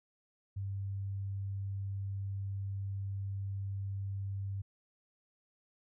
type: tone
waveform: sine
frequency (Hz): 98.3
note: G2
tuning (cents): +5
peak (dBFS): -35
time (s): 0.56-4.62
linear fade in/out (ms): 10
effects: none